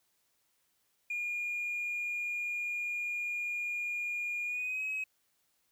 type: tone with pitch glide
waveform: triangle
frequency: 2425 to 2549 Hz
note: D#7 to D#7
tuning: -45 to +41 cents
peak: -30 dBFS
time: 1.1-5.04 s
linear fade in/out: 5 ms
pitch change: +86 cents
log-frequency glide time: 4.45-4.83 s
effects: tanh soft clip ceiling -29 dBFS + white hiss -75 dBFS RMS until 5.71 s